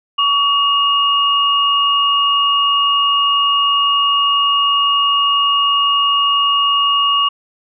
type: tone pair together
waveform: sine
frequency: 1133 / 2855 Hz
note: C#6 / F7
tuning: +37 / +37 cents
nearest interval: octave + major third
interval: 1600 cents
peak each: -14 dBFS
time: 0.18-7.29 s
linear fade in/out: 10 ms
effects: none